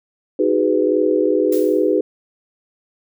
sine chord, G# minor seventh, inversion second, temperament just, 311.5 / 373.8 / 415.3 / 498.4 Hz, D#4 / F#4 / G#4 / B4, +2 / +18 / 0 / +16 cents, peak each -19 dBFS, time 0.39-2.01 s, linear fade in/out 5 ms
blue noise with exponential decay, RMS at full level -30 dBFS, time 1.52-1.98 s, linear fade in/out 5 ms, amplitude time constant 99 ms
effects none

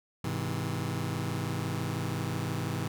sawtooth chord, Ab augmented, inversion none, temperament just, 103.83 / 129.78 / 162.23 Hz, Ab2 / C3 / E3, 0 / -14 / -27 cents, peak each -31 dBFS, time 0.24-2.88 s, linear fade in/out 5 ms, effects none

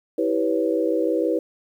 sine chord, C# half-diminished seventh, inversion first, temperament equal with one note detuned, 325.8 / 392 / 493.9 / 554.4 Hz, E4 / G4 / B4 / C#5, -20 / 0 / 0 / 0 cents, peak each -23 / -26 / -23 / -27 dBFS, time 0.18-1.39 s, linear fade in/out 5 ms, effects 9-bit

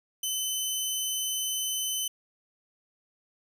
15% pulse tone, 3040 Hz, F#7, 46 cents sharp, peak -21 dBFS, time 0.23-2.08 s, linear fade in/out 5 ms, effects none

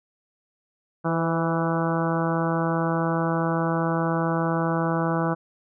harmonic tone with a mistuned harmonic, 164.81 Hz, E3, in tune, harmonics 1 / 2 / 3 / 4 / 5 / 6 / 7 / 8 / 9, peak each -25 / -28 / -30 / -31 / -32 / -33 / -33 / -34 / -35 dBFS, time 1.04-5.35 s, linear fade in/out 20 ms, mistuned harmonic 3, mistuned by +26 cents, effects none

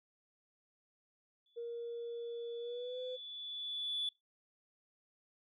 sine tone with exponential growth, 3454 Hz, A7, 33 cents flat, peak -32 dBFS, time 1.46-4.09 s, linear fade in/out 2 ms, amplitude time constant 570 ms
sine tone with pitch glide, 470 to 506.7 Hz, A#4 to B4, +14 to +44 cents, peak -39 dBFS, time 1.56-3.17 s, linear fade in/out 20 ms, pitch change +130 cents, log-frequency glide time 2.59-2.99 s
effects noise-tail reverb RT60 0.2 s tail -23 dB re dry + tanh soft clip ceiling -30 dBFS

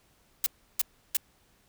blue noise bursts, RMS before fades -25 dBFS, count 3, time 0.44-1.169 s, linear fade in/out 2 ms, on 23 ms, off 330 ms, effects pink hiss -65 dBFS RMS until 1.68 s

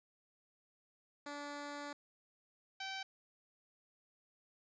10% pulse tone pair in turn, 289.2 / 772.1 Hz, D4 / G5, -27 / -26 cents, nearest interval octave + perfect fourth, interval 1701 cents, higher second, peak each -35 / -33 dBFS, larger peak second, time 1.26-1.93 / 2.8-3.03 s, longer first, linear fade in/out 5 ms, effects resampled to 16000 Hz

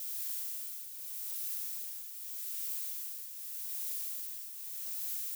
violet noise with tremolo, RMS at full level -37 dBFS, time 0-5.35 s, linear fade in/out 2 ms, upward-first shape triangle, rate 0.83 Hz, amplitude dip 65%, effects none

